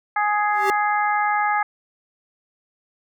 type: harmonic tone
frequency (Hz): 417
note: G#4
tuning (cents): +7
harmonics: 2 / 3 / 4 / 5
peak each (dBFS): -20 / -24 / -26 / -28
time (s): 0.16-1.63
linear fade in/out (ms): 5
type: tone with exponential growth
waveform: square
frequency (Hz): 392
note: G4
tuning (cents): 0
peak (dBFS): -18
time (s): 0.49-0.7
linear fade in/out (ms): 0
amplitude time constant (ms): 45
effects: none